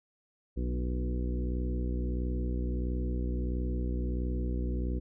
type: harmonic tone with a mistuned harmonic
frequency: 61.5 Hz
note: B1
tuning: 7 cents flat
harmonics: 1 / 2 / 3 / 4 / 5 / 6 / 7 / 8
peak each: -30 / -41 / -40 / -40 / -42 / -43 / -52 / -47 dBFS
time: 0.56-5 s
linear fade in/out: 20 ms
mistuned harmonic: 5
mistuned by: -17 cents
effects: none